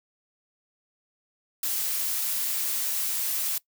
blue noise, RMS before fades -28 dBFS, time 1.63-3.58 s, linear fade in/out 2 ms, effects noise-tail reverb RT60 0.1 s tail -21 dB re dry

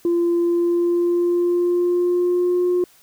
sine tone with pitch glide, 343.6 to 357.4 Hz, F4 to F4, -28 to +40 cents, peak -14 dBFS, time 0.05-2.84 s, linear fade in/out 2 ms, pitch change +68 cents, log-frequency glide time 0.4-2.64 s, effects tanh soft clip ceiling -13 dBFS + white hiss -53 dBFS RMS until 3.02 s

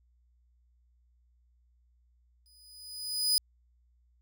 sawtooth tone with exponential growth, 4978 Hz, D#8, in tune, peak -19 dBFS, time 2.46-3.38 s, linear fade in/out 0 ms, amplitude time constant 200 ms, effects added 60 Hz sine -64 dBFS peak until 4.21 s

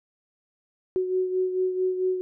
sine beating tone pair, 370 / 374.5 Hz, F#4 / F#4, 0 / +21 cents, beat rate 4.5 Hz, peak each -23 / -31 dBFS, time 0.96-2.21 s, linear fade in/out 0 ms, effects none

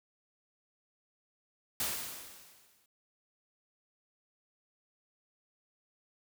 white noise with exponential decay, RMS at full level -32 dBFS, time 1.8-2.86 s, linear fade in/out 2 ms, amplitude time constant 230 ms, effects none

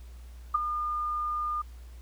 sine tone with ADSR envelope, 1212 Hz, D#6, 46 cents flat, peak -18 dBFS, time 0.54-1.62 s, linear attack 11 ms, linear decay 13 ms, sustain -10 dB, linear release 8 ms, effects added 60 Hz sine -43 dBFS peak until 2.01 s + pink hiss -60 dBFS RMS until 2.01 s

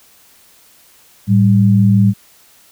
sine tone pair together, 109.9 / 195.82 Hz, A2 / G3, -2 / -2 cents, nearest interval minor seventh, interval 1000 cents, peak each -10 dBFS, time 1.27-2.14 s, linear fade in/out 50 ms, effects white hiss -48 dBFS RMS until 2.71 s

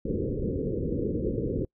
white low-pass noise, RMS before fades -29 dBFS, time 0.05-1.65 s, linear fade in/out 5 ms, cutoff 510 Hz, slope 96 dB/octave, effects noise-tail reverb RT60 0.1 s tail -26 dB re dry

